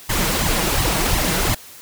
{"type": "noise with flanger", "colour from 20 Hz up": "pink", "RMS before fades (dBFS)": -19, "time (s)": [0.09, 1.55], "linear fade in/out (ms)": 10, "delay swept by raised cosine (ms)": [0.96, 6.36], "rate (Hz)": 2.8, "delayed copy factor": 0.9, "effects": ["white hiss -41 dBFS RMS until 1.81 s"]}